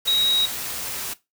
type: tone in noise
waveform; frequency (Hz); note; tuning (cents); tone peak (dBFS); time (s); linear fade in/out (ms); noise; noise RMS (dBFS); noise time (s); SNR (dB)
sine; 3815; A#7; +39; -17; 0.07-0.46; 10; white; -30; 0.05-1.14; +10
effects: noise-tail reverb RT60 0.2 s tail -17 dB re dry